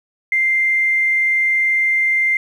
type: tone with tanh clipping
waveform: triangle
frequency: 2093 Hz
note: C7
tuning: in tune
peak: -13 dBFS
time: 0.32-2.37 s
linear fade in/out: 2 ms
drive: 3 dB
effects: none